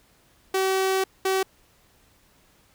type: tone bursts at uneven times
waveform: sawtooth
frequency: 381.4 Hz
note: G4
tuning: 47 cents flat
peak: -17 dBFS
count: 2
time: 0.54-1.04 / 1.25-1.43 s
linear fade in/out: 5 ms
effects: pink hiss -60 dBFS RMS until 2.74 s